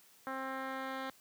10% pulse tone with low-pass filter sweep, 265 Hz, C4, 22 cents sharp, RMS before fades -40 dBFS, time 0.27-1.1 s, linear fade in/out 0 ms, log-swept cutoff 1600 to 3000 Hz, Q 1.5, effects white hiss -63 dBFS RMS until 1.2 s + high-pass 100 Hz 12 dB/octave

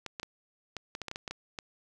clicks, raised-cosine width 0.2 ms, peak -20 dBFS, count 12, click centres 0.063 / 0.198 / 0.231 / 0.767 / 0.951 / 1.017 / 1.083 / 1.114 / 1.159 / 1.278 / 1.31 / 1.588 s, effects none

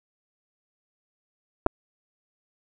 clicks, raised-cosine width 1 ms, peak -6 dBFS, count 2, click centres 1.663 / 1.666 s, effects none

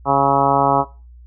harmonic tone with a mistuned harmonic, 138.59 Hz, C#3, in tune, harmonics 1 / 2 / 3 / 4 / 5 / 6 / 7 / 8 / 9, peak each -24 / -23 / -24 / -22 / -20 / -18 / -20 / -21 / -24 dBFS, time 0.05-0.85 s, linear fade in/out 50 ms, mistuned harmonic 9, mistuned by +49 cents, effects noise-tail reverb RT60 0.3 s tail -17 dB re dry + added 60 Hz sine -39 dBFS peak until 1.26 s

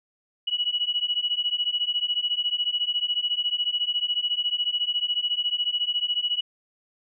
sine beating tone pair, 2923 / 2937 Hz, F#7 / F#7, -22 / -13 cents, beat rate 14 Hz, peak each -26 dBFS, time 0.47-6.41 s, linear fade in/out 10 ms, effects none

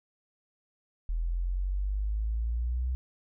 sine exponential sweep, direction up, 40.56 to 64 Hz, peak -27 dBFS, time 1.09-2.95 s, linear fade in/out 0 ms, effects none

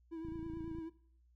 triangle tone with vibrato, 326.1 Hz, E4, 19 cents flat, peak -39 dBFS, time 0.11-0.9 s, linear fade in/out 20 ms, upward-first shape triangle, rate 9.3 Hz, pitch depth 45 cents each way
click train, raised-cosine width 5 ms, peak -36 dBFS, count 16, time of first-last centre 0.25-0.786 s, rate 28 Hz
effects noise-tail reverb RT60 0.6 s tail -18 dB re dry + added 60 Hz sine -65 dBFS peak until 1.35 s

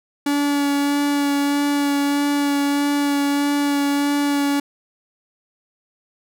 45% pulse tone with vibrato, 285.7 Hz, D4, 48 cents flat, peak -17 dBFS, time 0.26-4.6 s, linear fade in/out 5 ms, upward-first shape sine, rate 1.6 Hz, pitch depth 13 cents each way, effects none

